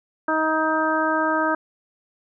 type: harmonic tone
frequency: 314.9 Hz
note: D#4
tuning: 21 cents sharp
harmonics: 1 / 2 / 3 / 4 / 5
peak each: -25 / -25 / -25 / -25 / -25 dBFS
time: 0.28-1.55 s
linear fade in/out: 5 ms
effects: none